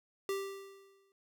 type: tone with exponential decay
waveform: square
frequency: 392 Hz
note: G4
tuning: in tune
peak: -32 dBFS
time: 0.29-1.12 s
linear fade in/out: 1 ms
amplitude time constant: 180 ms
effects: none